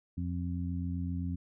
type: harmonic tone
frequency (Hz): 87.7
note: F2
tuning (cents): +8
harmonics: 1 / 2 / 3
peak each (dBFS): -34 / -37 / -39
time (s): 0.17-1.36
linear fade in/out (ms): 10
effects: none